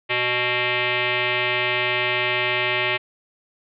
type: tone with frequency modulation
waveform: sine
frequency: 119.6 Hz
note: A#2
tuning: 45 cents sharp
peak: -19 dBFS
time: 0.09-2.98 s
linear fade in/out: 20 ms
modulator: 493 Hz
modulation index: 5.9
effects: none